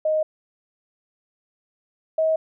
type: tone pair in turn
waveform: sine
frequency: 622.3 / 637.2 Hz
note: D#5 / D#5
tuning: 0 / +41 cents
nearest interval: unison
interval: 41 cents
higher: second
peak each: -18 / -17 dBFS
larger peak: second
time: 0.05-0.23 / 2.18-2.36 s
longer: neither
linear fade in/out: 5 ms
effects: none